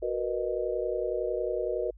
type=chord; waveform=sine; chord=B major seventh; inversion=second; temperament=just; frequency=370.4 / 463 / 493.9 / 617.4 Hz; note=F#4 / A#4 / B4 / D#5; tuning=+2 / -12 / 0 / -14 cents; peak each=-33 dBFS; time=0.02-1.91 s; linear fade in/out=10 ms; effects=added 50 Hz sine -48 dBFS peak until 1.97 s